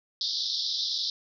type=band-pass noise; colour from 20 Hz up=pink; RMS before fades=-30 dBFS; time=0.21-1.1 s; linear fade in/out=2 ms; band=3500 to 5400 Hz; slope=96 dB/octave; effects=none